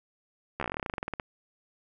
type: slowing click train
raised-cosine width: 0.5 ms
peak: -17 dBFS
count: 20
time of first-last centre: 0.6-1.198 s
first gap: 13 ms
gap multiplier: 1.09
effects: none